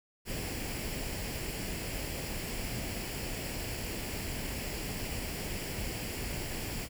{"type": "noise with comb filter", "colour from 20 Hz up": "pink", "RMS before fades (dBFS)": -37, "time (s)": [0.25, 6.89], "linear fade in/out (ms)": 50, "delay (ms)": 0.4, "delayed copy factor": 0.55, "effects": []}